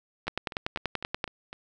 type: two click trains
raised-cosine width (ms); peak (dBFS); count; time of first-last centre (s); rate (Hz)
0.3; -12 / -23; 11 / 6; 0.28-1.242 / 0.27-1.529; 10.4 / 3.97
effects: none